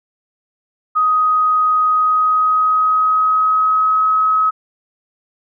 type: tone with pitch glide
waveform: sine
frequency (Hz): 1253 to 1277.1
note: D#6 to D#6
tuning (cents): +12 to +45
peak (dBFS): -11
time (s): 0.95-4.51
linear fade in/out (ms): 20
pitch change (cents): +33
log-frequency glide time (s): 1.88-4.05
effects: none